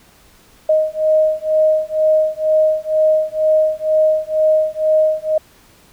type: beating tone pair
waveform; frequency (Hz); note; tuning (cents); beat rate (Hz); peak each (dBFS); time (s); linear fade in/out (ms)
sine; 622.3 / 624.4; D#5 / D#5; 0 / +6; 2.1; -15; 0.69-5.38; 5
effects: pink hiss -49 dBFS RMS until 5.92 s